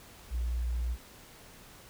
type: tone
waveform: sine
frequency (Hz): 59.7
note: A#1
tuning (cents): +42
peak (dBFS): -28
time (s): 0.3-0.97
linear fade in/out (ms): 50
effects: tanh soft clip ceiling -24 dBFS + pink hiss -53 dBFS RMS until 1.89 s